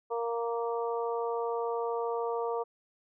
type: harmonic tone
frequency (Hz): 233.1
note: A#3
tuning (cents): 0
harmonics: 2 / 3 / 4 / 5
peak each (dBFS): -31 / -38 / -37 / -40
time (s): 0.1-2.64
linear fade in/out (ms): 20
effects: none